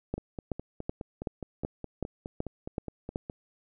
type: two click trains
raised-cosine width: 2 ms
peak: -17 / -23 dBFS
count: 9 / 16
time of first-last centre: 0.14-3.159 / 0.18-3.299 s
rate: 2.65 / 4.81 Hz
effects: none